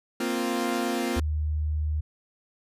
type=chord; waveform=sawtooth; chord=Bb suspended second; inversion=none; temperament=equal; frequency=233.1 / 261.6 / 349.2 Hz; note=Bb3 / C4 / F4; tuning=0 / 0 / 0 cents; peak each=-26 dBFS; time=0.2-1.2 s; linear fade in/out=5 ms
type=tone; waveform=sine; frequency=76.3 Hz; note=D#2; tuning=33 cents flat; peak=-24 dBFS; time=1.16-2.01 s; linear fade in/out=10 ms
effects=resampled to 32000 Hz